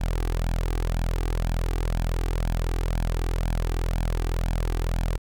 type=tone with flanger; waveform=sawtooth; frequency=41.81 Hz; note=E1; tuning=25 cents sharp; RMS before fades=-25 dBFS; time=0-5.18 s; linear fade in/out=20 ms; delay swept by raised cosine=1.2 to 2.6 ms; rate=2 Hz; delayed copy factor=+0.6; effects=none